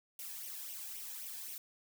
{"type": "noise with flanger", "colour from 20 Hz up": "blue", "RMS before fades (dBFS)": -45, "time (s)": [0.19, 1.58], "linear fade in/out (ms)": 2, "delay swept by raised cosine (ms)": [0.33, 1.25], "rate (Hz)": 3.8, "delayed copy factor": 0.6, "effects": []}